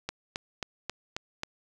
click train, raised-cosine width 0.2 ms, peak -15 dBFS, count 6, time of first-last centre 0.09-1.434 s, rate 3.72 Hz, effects none

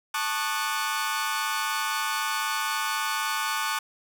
sawtooth chord, D# half-diminished seventh, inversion second, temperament equal with one note detuned, 880 / 1108.7 / 1212.6 / 1480 Hz, A5 / C#6 / D#6 / F#6, 0 / 0 / -45 / 0 cents, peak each -28 dBFS, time 0.14-3.79 s, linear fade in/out 5 ms, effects none

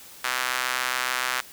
sawtooth tone with high-pass filter, 127 Hz, B2, 49 cents sharp, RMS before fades -27 dBFS, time 0.24-1.41 s, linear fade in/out 5 ms, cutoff 1400 Hz, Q 1.4, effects white hiss -46 dBFS RMS until 1.52 s

